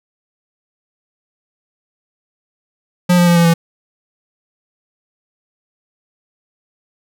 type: tone with pitch steps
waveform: square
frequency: 177.9 / 175.25 / 172.64 / 170.06 / 167.53 Hz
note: F3 / F3 / F3 / F3 / E3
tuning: +32 / +6 / -20 / -46 / +28 cents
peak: -9 dBFS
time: 3.09-3.54 s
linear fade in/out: 10 ms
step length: 90 ms
effects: none